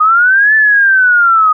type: linear two-way sweep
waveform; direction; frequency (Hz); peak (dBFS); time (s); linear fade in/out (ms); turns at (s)
sine; up then down; 1229 to 1760 to 1240; -5; 0-1.53; 10; 0.55
effects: none